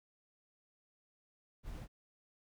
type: noise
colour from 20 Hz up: brown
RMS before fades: -45 dBFS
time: 1.63-1.88 s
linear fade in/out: 50 ms
effects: none